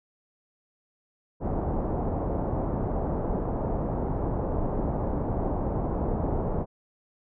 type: low-pass noise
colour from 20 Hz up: pink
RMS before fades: -28 dBFS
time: 1.4-6.66 s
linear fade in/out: 50 ms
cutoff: 850 Hz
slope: 24 dB/octave
effects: none